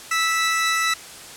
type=tone pair together; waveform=sawtooth; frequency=1314 / 1968.8 Hz; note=E6 / B6; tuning=-6 / -6 cents; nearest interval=perfect fifth; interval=700 cents; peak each=-18 dBFS; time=0.11-0.94 s; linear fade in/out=5 ms; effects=white hiss -39 dBFS RMS until 1.36 s + low-pass 10000 Hz 12 dB/octave